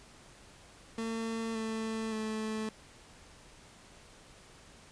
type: tone with pitch steps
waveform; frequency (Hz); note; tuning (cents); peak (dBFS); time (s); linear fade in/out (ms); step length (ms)
30% pulse; 226.2 / 222.1 / 218; A3 / A3 / A3; +48 / +16 / -16; -31; 0.98-2.69; 2; 570
effects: pink hiss -56 dBFS RMS until 4.91 s + resampled to 22050 Hz